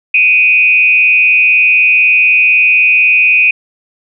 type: tone with frequency modulation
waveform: sine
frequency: 2489 Hz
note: D#7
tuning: in tune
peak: -5 dBFS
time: 0.14-3.51 s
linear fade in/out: 5 ms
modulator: 178 Hz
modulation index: 0.61
effects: none